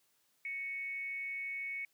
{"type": "tone with frequency modulation", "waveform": "sine", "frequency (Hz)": 2217, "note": "C#7", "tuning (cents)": 0, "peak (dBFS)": -37, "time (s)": [0.45, 1.85], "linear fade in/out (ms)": 2, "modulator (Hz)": 322, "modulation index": 0.28, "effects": ["white hiss -74 dBFS RMS until 1.93 s", "high-pass 100 Hz 12 dB/octave"]}